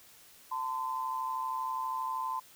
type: tone pair together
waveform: sine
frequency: 893 / 1025.5 Hz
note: A5 / C6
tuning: +25 / -35 cents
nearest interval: major second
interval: 240 cents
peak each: -37 / -33 dBFS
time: 0.51-2.4 s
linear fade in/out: 10 ms
effects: white hiss -57 dBFS RMS until 2.55 s